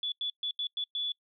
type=tone bursts at uneven times; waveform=sine; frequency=3440 Hz; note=A7; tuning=40 cents flat; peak=-30 dBFS; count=6; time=0.03-0.12 / 0.21-0.3 / 0.43-0.51 / 0.59-0.67 / 0.77-0.84 / 0.95-1.12 s; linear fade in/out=2 ms; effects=noise-tail reverb RT60 0.1 s tail -25 dB re dry